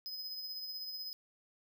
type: tone with tremolo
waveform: square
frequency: 5040 Hz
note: D#8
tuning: 21 cents sharp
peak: -39 dBFS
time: 0.06-1.13 s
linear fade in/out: 0 ms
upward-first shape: triangle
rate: 16 Hz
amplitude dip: 45%
effects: none